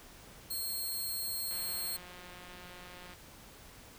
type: tone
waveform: 10% pulse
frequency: 4241 Hz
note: C8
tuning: 23 cents sharp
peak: -28 dBFS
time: 0.5-1.97 s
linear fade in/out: 10 ms
type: click train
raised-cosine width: 0.3 ms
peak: -35 dBFS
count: 292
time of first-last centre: 1.51-3.136 s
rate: 179 Hz
effects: pink hiss -54 dBFS RMS until 3.98 s